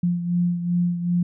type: beating tone pair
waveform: sine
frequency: 174.61 / 177.21 Hz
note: F3 / F3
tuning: 0 / +26 cents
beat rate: 2.6 Hz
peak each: -20 / -27 dBFS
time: 0.03-1.23 s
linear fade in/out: 5 ms
effects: none